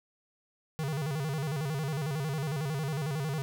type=tone with vibrato; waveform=square; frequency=146.83 Hz; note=D3; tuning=in tune; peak=-31 dBFS; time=0.79-3.42 s; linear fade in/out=0 ms; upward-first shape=square; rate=11 Hz; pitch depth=130 cents each way; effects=none